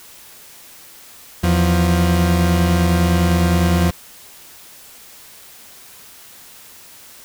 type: tone pair together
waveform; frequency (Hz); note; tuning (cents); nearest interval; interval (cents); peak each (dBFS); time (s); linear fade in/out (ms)
40% pulse; 82.9 / 175.66; E2 / F3; +10 / +10; octave + minor second; 1300; -15; 1.43-3.91; 10
effects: white hiss -42 dBFS RMS until 7.24 s